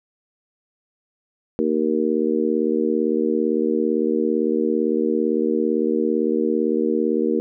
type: harmonic tone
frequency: 77.78 Hz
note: D#2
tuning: in tune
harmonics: 3 / 4 / 5 / 6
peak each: -23 / -23 / -23 / -23 dBFS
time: 1.59-7.4 s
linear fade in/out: 0 ms
effects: none